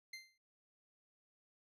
25% pulse tone with exponential decay, 2085 Hz, C7, 7 cents flat, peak -40 dBFS, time 0.13-0.38 s, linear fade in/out 5 ms, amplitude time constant 54 ms, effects low-pass 10000 Hz 12 dB/octave

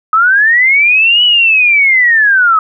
sine linear two-way sweep, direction up then down, 1257 to 2970 to 1257 Hz, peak -5 dBFS, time 0.13-2.59 s, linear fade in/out 2 ms, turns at 1.24 s, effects none

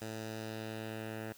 10% pulse tone with low-pass filter sweep, 110 Hz, A2, in tune, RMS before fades -42 dBFS, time 0.01-1.33 s, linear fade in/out 10 ms, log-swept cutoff 8200 to 2100 Hz, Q 1.3, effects white hiss -59 dBFS RMS until 1.37 s

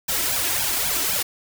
white noise with flanger, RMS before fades -23 dBFS, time 0.08-1.23 s, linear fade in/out 10 ms, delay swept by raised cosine 1.2 to 3.1 ms, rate 3.8 Hz, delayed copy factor +1, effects none

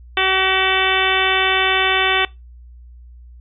harmonic tone with a mistuned harmonic, 379.6 Hz, F#4, 44 cents sharp, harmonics 1 / 2 / 3 / 4 / 5 / 6 / 7 / 8 / 9, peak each -23 / -23 / -23 / -23 / -23 / -23 / -23 / -23 / -23 dBFS, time 0.17-2.25 s, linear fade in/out 2 ms, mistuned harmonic 9, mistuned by +49 cents, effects noise-tail reverb RT60 0.2 s tail -21 dB re dry + added 60 Hz sine -38 dBFS peak until 3.4 s

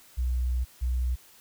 sine tone pair in turn, 62.2 / 62.2 Hz, B1 / B1, +13 / +13 cents, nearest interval unison, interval 0 cents, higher neither, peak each -24 dBFS, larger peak neither, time 0.17-0.65 / 0.81-1.16 s, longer first, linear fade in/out 20 ms, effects white hiss -55 dBFS RMS until 1.4 s

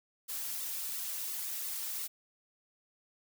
blue noise with flanger, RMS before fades -38 dBFS, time 0.28-2.08 s, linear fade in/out 20 ms, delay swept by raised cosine 1.2 to 4.8 ms, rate 2.9 Hz, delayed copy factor -0.85, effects none

